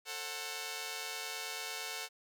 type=chord; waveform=5% pulse; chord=F# diminished; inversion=first; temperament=just; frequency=444 / 532.8 / 740 Hz; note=A4 / C5 / F#5; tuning=+16 / +31 / 0 cents; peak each=-32 / -35 / -32 dBFS; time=0.05-2.09 s; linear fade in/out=50 ms; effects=none